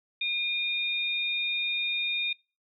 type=tone pair together; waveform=sine; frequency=2427 / 3680 Hz; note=D#7 / A#7; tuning=-44 / -23 cents; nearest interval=perfect fifth; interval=721 cents; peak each=-29 / -30 dBFS; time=0.21-2.33 s; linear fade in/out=5 ms; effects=noise-tail reverb RT60 0.3 s tail -24 dB re dry